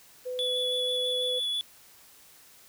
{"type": "tone", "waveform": "sine", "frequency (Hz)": 503, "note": "B4", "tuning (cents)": 32, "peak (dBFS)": -31, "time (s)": [0.25, 1.4], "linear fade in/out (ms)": 20}
{"type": "tone with vibrato", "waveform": "triangle", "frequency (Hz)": 3423, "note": "A7", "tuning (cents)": -48, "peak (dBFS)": -26, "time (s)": [0.39, 1.61], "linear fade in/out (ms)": 0, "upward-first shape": "square", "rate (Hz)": 6.1, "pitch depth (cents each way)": 9}
{"effects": ["white hiss -55 dBFS RMS until 2.68 s"]}